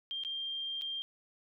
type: tone with dropouts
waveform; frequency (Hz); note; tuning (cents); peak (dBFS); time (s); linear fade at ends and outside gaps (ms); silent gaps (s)
sine; 3187; G7; +28; -35; 0.11-1.02; 0; 0.236-0.249 / 0.813-0.82
effects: none